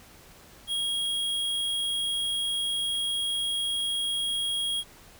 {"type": "tone", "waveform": "square", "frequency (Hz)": 3284, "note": "G#7", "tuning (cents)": -20, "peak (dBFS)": -27, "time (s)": [0.67, 4.84], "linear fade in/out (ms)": 50, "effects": ["pink hiss -52 dBFS RMS until 5.19 s"]}